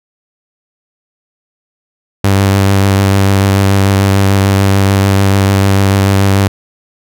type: tone with vibrato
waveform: sawtooth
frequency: 98 Hz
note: G2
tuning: in tune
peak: -3 dBFS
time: 2.24-6.48 s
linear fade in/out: 5 ms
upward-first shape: triangle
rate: 6.8 Hz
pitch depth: 21 cents each way
effects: none